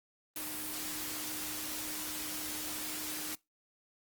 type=tone in noise; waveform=sine; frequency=306.5 Hz; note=D#4; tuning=26 cents flat; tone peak=-47 dBFS; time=0.36-3.35 s; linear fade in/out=2 ms; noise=white; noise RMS=-39 dBFS; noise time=0.36-3.35 s; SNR=-11 dB; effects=noise-tail reverb RT60 0.2 s tail -23 dB re dry + Opus 32 kbps